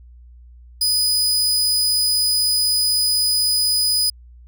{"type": "tone", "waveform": "sawtooth", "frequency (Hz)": 4978, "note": "D#8", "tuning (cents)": 0, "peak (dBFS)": -13, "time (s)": [0.81, 4.1], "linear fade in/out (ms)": 5, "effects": ["added 60 Hz sine -41 dBFS peak until 4.47 s"]}